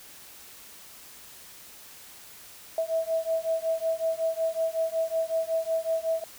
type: beating tone pair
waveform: sine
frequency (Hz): 649 / 654.4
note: E5 / E5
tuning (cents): -27 / -13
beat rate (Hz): 5.4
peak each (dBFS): -28 / -28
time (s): 2.78-6.24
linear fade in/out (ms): 2
effects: white hiss -48 dBFS RMS until 6.38 s